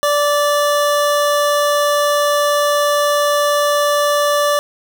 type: tone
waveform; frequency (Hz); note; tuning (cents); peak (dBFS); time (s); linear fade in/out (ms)
25% pulse; 583; D5; -13; -9; 0.03-4.59; 0
effects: none